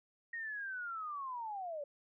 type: linear sweep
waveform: sine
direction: down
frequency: 1878 to 556 Hz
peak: -39 dBFS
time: 0.33-1.84 s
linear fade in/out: 5 ms
effects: none